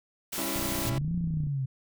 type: noise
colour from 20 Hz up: white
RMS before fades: -34 dBFS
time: 0.32-0.9 s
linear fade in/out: 10 ms
type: chord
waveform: sawtooth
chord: C# diminished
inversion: second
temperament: just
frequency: 199.57 / 277.2 / 332.6 Hz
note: G3 / C#4 / E4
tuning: +31 / 0 / +16 cents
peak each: -35 / -32 / -32 dBFS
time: 0.38-0.98 s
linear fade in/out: 0 ms
type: click train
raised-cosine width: 5 ms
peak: -25 dBFS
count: 29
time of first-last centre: 0.56-1.469 s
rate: 30.8 Hz
type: linear two-way sweep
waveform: sine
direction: up then down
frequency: 110.1 to 175.6 to 128.7 Hz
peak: -27 dBFS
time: 0.86-1.66 s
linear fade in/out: 10 ms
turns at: 1.15 s
effects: none